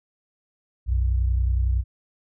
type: tone pair together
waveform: sine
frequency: 61.63 / 92.5 Hz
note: B1 / F#2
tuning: -3 / 0 cents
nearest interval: perfect fifth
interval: 703 cents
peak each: -19 / -27 dBFS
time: 0.86-1.84 s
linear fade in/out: 50 ms
effects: none